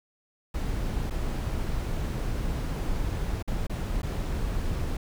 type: noise with dropouts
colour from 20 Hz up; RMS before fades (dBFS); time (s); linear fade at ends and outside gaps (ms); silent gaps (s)
brown; -29; 0.54-4.97; 5; 1.1-1.106 / 3.426-3.476 / 3.669-3.696 / 4.019-4.03
effects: none